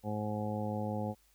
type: harmonic tone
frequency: 105.7 Hz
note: G#2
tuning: 31 cents sharp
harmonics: 1 / 2 / 3 / 4 / 5 / 6 / 7 / 8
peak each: -38 / -37 / -45 / -46 / -40 / -54 / -43 / -44 dBFS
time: 0.03-1.15 s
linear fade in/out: 50 ms
effects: added 50 Hz sine -69 dBFS peak until 1.34 s + white hiss -69 dBFS RMS until 1.34 s